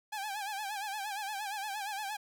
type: tone with vibrato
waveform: sawtooth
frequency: 819 Hz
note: G#5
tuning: 24 cents flat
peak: -32 dBFS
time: 0.12-2.17 s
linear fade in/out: 10 ms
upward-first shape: sine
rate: 8.6 Hz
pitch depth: 98 cents each way
effects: none